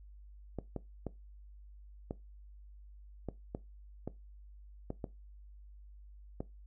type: clicks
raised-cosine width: 2 ms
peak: -24 dBFS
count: 10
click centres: 0.587 / 0.763 / 1.067 / 2.109 / 3.287 / 3.549 / 4.076 / 4.904 / 5.042 / 6.405 s
effects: noise-tail reverb RT60 0.2 s tail -18 dB re dry + added 50 Hz sine -51 dBFS peak until 6.66 s